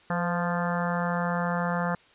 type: harmonic tone with a mistuned harmonic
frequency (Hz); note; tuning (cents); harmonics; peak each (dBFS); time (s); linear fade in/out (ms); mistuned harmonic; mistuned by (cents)
174.61; F3; 0; 1 / 3 / 4 / 5 / 6 / 7 / 8 / 9 / 10; -28 / -33 / -34 / -35 / -36 / -36 / -37 / -38 / -38; 0.1-1.95; 2; 3; -29
effects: white hiss -57 dBFS RMS until 2.14 s + resampled to 8000 Hz